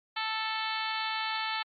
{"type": "harmonic tone", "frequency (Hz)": 440, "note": "A4", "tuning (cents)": 0, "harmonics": [2, 3, 4, 5, 6, 7, 8, 9, 10], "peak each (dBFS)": [-35, -37, -38, -39, -40, -40, -41, -42, -42], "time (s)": [0.16, 1.63], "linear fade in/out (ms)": 10, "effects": ["MP3 32 kbps"]}